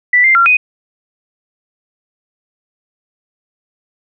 sine tone with pitch steps, 1973 / 2094 / 1375 / 2495 Hz, B6 / C7 / F6 / D#7, -2 / +1 / -27 / +4 cents, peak -6 dBFS, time 0.13-0.57 s, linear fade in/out 5 ms, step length 110 ms, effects none

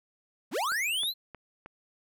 square linear sweep, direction up, 146.8 to 4186 Hz, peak -28 dBFS, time 0.51-1.14 s, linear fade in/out 50 ms
click train, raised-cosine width 0.5 ms, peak -29 dBFS, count 4, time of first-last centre 0.72-1.66 s, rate 3.19 Hz
effects none

